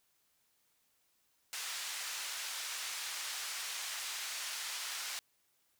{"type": "band-pass noise", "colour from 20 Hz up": "white", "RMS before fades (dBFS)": -41, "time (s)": [1.53, 5.19], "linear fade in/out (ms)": 0, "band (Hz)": [1100, 7100], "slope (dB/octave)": 12, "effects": ["white hiss -75 dBFS RMS until 5.79 s"]}